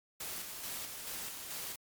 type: noise with tremolo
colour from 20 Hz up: white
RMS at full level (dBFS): -41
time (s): 0.2-1.76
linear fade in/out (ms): 5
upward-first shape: square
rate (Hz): 2.3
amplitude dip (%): 35
effects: MP3 96 kbps